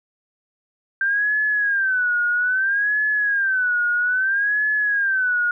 sine tone with vibrato, 1568 Hz, G6, in tune, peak -17 dBFS, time 1.01-5.51 s, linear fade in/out 2 ms, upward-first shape sine, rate 0.61 Hz, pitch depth 150 cents each way, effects none

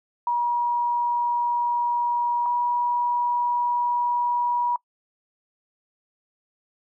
sine tone pair in turn, 958 / 965.2 Hz, A#5 / B5, +47 / -40 cents, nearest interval unison, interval 13 cents, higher second, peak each -20 dBFS, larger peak neither, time 0.27-2.46 / 2.46-4.76 s, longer second, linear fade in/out 2 ms, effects noise-tail reverb RT60 0.1 s tail -24 dB re dry

